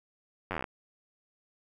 slowing click train, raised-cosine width 0.5 ms, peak -18 dBFS, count 11, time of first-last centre 0.51-0.642 s, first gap 10 ms, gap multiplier 1.06, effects 9-bit

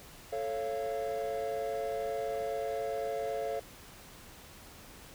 triangle chord, A augmented, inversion none, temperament just, 440 / 550 / 687.5 Hz, A4 / C#5 / E#5, 0 / -14 / -27 cents, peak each -34 dBFS, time 0.32-3.6 s, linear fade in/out 10 ms, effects tanh soft clip ceiling -24 dBFS + pink hiss -52 dBFS RMS until 5.14 s

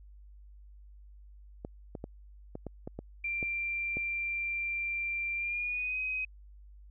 clicks, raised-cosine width 2 ms, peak -25 dBFS, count 9, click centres 1.649 / 1.952 / 2.041 / 2.554 / 2.667 / 2.875 / 2.99 / 3.428 / 3.97 s
sine tone with pitch glide, 2366 to 2521 Hz, D7 to D#7, +12 to +22 cents, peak -31 dBFS, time 3.24-6.25 s, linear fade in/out 5 ms, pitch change +110 cents, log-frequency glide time 5.35-5.99 s
effects added 50 Hz sine -50 dBFS peak until 6.9 s

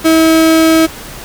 35% pulse tone, 322.2 Hz, E4, 39 cents flat, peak -4 dBFS, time 0.04-0.87 s, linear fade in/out 20 ms, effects pink hiss -29 dBFS RMS until 1.24 s

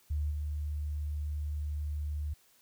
sine tone with level steps, 74.4 Hz, D2, 23 cents sharp, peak -29 / -32 dBFS, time 0.1-2.34 s, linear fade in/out 10 ms, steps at 0.3 s, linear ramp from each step 20 ms, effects white hiss -65 dBFS RMS until 2.61 s

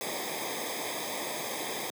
pink noise with comb filter, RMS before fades -35 dBFS, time 0.01-1.9 s, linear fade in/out 0 ms, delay 0.7 ms, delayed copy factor -0.85, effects high-pass 200 Hz 12 dB/octave

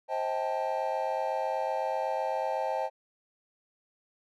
triangle chord, A half-diminished seventh, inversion first, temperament just, 528 / 633.6 / 792 / 880 Hz, C5 / Eb5 / G5 / A5, +16 / +31 / +18 / 0 cents, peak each -32 dBFS, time 0.08-2.9 s, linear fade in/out 50 ms, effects none

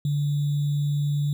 sine tone with sample-and-hold, 145.3 Hz, D3, 18 cents flat, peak -21 dBFS, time 0.05-1.33 s, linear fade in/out 2 ms, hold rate 3675 Hz, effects none

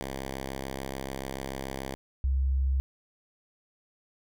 5% pulse / sine tone pair in turn, 66.9 / 66.66 Hz, C2 / C2, +39 / +33 cents, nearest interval unison, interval 6 cents, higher first, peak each -23 dBFS, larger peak neither, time 0.01-1.95 / 2.24-2.8 s, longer first, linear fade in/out 0 ms, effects none

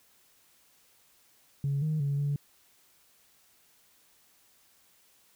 sine tone with pitch steps, 140.2 / 155 / 141.4 / 143.5 Hz, C#3 / D#3 / C#3 / D3, +20 / -6 / +35 / -40 cents, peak -25 dBFS, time 1.64-2.36 s, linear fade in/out 2 ms, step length 180 ms, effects tanh soft clip ceiling -23 dBFS + white hiss -64 dBFS RMS until 5.35 s

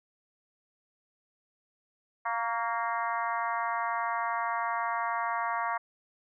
harmonic tone with a mistuned harmonic, 232.5 Hz, A#3, 4 cents flat, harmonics 3 / 4 / 5 / 6 / 7 / 8 / 9, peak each -35 / -33 / -33 / -39 / -41 / -40 / -44 dBFS, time 2.25-5.78 s, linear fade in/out 10 ms, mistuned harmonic 5, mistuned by -39 cents, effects none

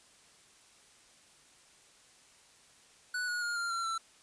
square tone with pitch steps, 1480 / 1450.4 / 1421.4 / 1392.9 / 1365 / 1337.7 Hz, F#6 / F#6 / F6 / F6 / F6 / E6, 0 / -35 / +30 / -5 / -40 / +25 cents, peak -33 dBFS, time 3.14-3.98 s, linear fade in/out 5 ms, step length 140 ms, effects white hiss -61 dBFS RMS until 4.22 s + resampled to 22050 Hz

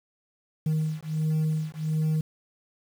sine beating tone pair, 155.56 / 156.96 Hz, D#3 / D#3, 0 / +15 cents, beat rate 1.4 Hz, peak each -25 / -25 dBFS, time 0.66-2.21 s, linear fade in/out 5 ms, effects tanh soft clip ceiling -21 dBFS + 8-bit

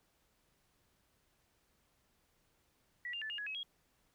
sine tone with pitch steps, 1941 / 2800 / 1747 / 2840 / 1678 / 2562 / 3286 Hz, B6 / F7 / A6 / F7 / G#6 / E7 / G#7, -31 / +4 / -13 / +28 / +17 / -50 / -19 cents, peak -39 dBFS, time 3.05-3.631 s, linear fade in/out 2 ms, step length 83 ms, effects pink hiss -75 dBFS RMS until 4.14 s

